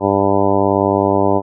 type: harmonic tone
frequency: 98.9 Hz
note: G2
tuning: 16 cents sharp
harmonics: 1 / 2 / 3 / 4 / 5 / 6 / 7 / 8 / 9 / 10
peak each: -23 / -22 / -19 / -18 / -22 / -19 / -22 / -24 / -21 / -24 dBFS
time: 0-1.42 s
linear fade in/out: 50 ms
effects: none